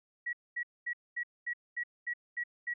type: tone bursts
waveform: sine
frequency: 1922 Hz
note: B6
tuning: 48 cents flat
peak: -32 dBFS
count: 9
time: 0.26-2.739 s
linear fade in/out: 10 ms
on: 71 ms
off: 230 ms
effects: none